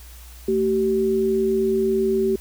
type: tone pair together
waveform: sine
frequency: 223 / 384.2 Hz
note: A3 / G4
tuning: +23 / -35 cents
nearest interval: major sixth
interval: 942 cents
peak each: -24 / -18 dBFS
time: 0.48-2.36 s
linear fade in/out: 5 ms
effects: added 60 Hz sine -40 dBFS peak until 2.4 s + white hiss -47 dBFS RMS until 2.4 s